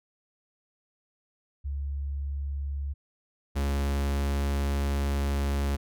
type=tone pair in turn; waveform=sine / 45% pulse; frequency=70.2 / 70.2 Hz; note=C#2 / C#2; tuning=+22 / +22 cents; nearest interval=unison; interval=0 cents; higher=neither; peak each=-29 / -25 dBFS; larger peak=second; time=1.64-2.94 / 3.55-5.77 s; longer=second; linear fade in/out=20 ms; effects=none